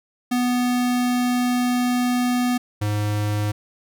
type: tone pair in turn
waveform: square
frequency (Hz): 246.8 / 104.58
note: B3 / G#2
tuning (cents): -1 / +13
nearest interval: octave + minor third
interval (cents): 1486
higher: first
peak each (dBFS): -19 / -21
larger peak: first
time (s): 0.31-2.58 / 2.81-3.52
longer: first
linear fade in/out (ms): 10
effects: none